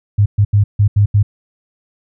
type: tone bursts at uneven times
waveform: sine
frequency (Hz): 102.5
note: G#2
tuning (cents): -22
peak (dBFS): -7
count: 6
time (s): 0.18-0.26 / 0.38-0.45 / 0.53-0.64 / 0.79-0.88 / 0.96-1.06 / 1.14-1.23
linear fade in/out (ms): 10
effects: none